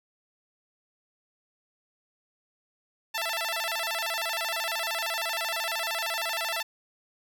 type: tone with vibrato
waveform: 10% pulse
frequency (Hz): 769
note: G5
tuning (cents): -33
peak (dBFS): -20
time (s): 3.14-6.63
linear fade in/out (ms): 10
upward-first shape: square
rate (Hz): 13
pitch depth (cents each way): 250
effects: none